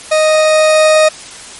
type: tone with level ramp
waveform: 40% pulse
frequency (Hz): 622.3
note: D#5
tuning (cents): 0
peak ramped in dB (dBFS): -7 to -4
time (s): 0.11-1.09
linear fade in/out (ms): 10
effects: white hiss -31 dBFS RMS until 1.59 s + MP3 48 kbps